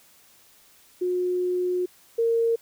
sine tone pair in turn, 361 / 460.5 Hz, F#4 / A#4, -43 / -21 cents, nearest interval major third, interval 422 cents, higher second, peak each -22 / -19 dBFS, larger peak second, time 1.01-1.86 / 2.18-2.56 s, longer first, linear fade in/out 10 ms, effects white hiss -56 dBFS RMS until 2.61 s

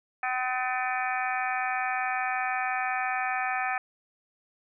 harmonic tone with a mistuned harmonic, 253.9 Hz, B3, 48 cents sharp, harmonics 3 / 4 / 5 / 6 / 7 / 8 / 9 / 10, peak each -30 / -43 / -34 / -38 / -33 / -46 / -36 / -38 dBFS, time 0.23-3.78 s, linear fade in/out 2 ms, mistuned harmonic 10, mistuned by -48 cents, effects none

